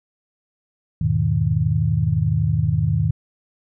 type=chord; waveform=sine; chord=E major seventh; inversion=none; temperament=equal; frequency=82.41 / 103.83 / 123.47 / 155.56 Hz; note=E2 / G#2 / B2 / D#3; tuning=0 / 0 / 0 / 0 cents; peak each=-25 / -21 / -23 / -20 dBFS; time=1.01-3.11 s; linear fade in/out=5 ms; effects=none